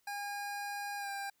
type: tone with pitch glide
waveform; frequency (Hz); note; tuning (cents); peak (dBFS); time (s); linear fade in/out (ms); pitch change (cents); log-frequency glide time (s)
25% pulse; 813 to 796.7; G#5 to G5; -37 to +28; -34; 0.07-1.3; 5; -35; 0.98-1.09
effects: white hiss -75 dBFS RMS until 1.4 s